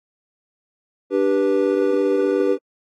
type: chord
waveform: triangle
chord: G major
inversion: second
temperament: equal with one note detuned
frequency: 293.7 / 392 / 488.8 Hz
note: D4 / G4 / B4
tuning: 0 / 0 / -18 cents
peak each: -20 / -17 / -18 dBFS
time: 1.1-2.58 s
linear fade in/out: 50 ms
effects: AAC 32 kbps